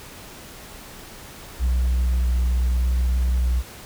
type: tone with vibrato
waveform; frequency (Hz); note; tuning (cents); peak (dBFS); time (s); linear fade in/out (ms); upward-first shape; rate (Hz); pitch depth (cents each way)
sine; 61.74; B1; 0; -15; 1.59-3.63; 50; square; 0.81; 9
effects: tanh soft clip ceiling -16 dBFS + pink hiss -41 dBFS RMS until 3.85 s